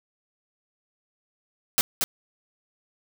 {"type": "noise with echo", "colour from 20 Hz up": "white", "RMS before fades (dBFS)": -20, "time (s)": [1.78, 1.81], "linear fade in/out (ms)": 0, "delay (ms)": 230, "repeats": 1, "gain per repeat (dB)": -4, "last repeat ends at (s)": 2.04, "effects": []}